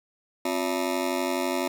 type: ring-modulated tone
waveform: 20% pulse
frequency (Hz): 309.8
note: D#4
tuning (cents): -7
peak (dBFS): -17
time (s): 0.45-1.68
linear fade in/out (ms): 5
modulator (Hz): 46
effects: none